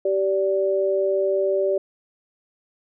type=tone pair together; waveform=sine; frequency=387.3 / 581.6 Hz; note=G4 / D5; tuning=-21 / -17 cents; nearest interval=perfect fifth; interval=704 cents; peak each=-21 dBFS; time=0.05-1.78 s; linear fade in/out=5 ms; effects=none